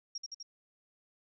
sine tone with echo, 5590 Hz, F8, 1 cent sharp, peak -36 dBFS, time 0.15-0.18 s, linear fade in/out 5 ms, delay 83 ms, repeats 3, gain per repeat -2 dB, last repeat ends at 0.429 s, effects none

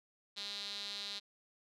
sawtooth tone with band-pass filter, 202.4 Hz, G#3, 44 cents flat, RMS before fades -43 dBFS, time 0.36-1.2 s, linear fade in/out 20 ms, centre 4000 Hz, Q 6, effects none

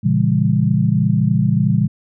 sine chord, A# diminished seventh, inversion none, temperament just, 116.54 / 139.85 / 167.82 / 201.4 Hz, A#2 / C#3 / E3 / G3, 0 / +16 / +31 / +47 cents, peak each -18 dBFS, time 0.03-1.88 s, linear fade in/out 20 ms, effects none

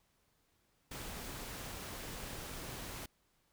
pink noise, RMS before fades -45 dBFS, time 0.91-3.06 s, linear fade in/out 5 ms, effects pink hiss -75 dBFS RMS until 3.52 s

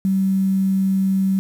sine tone with quantisation, 192 Hz, G3, 36 cents flat, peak -15 dBFS, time 0.05-1.39 s, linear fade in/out 0 ms, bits 7, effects none

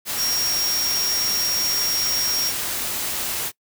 sine tone in noise, 5588 Hz, F8, in tune, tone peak -21 dBFS, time 0.16-2.53 s, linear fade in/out 50 ms, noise white, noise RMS -26 dBFS, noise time 0.05-3.52 s, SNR +2 dB, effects noise-tail reverb RT60 0.1 s tail -23 dB re dry

